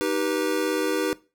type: chord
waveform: square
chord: Eb augmented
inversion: none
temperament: just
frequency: 311.1 / 388.9 / 486.1 Hz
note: Eb4 / G4 / B4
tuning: 0 / -14 / -28 cents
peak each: -28 dBFS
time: 0.01-1.13 s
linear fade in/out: 0 ms
effects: noise-tail reverb RT60 0.3 s tail -19 dB re dry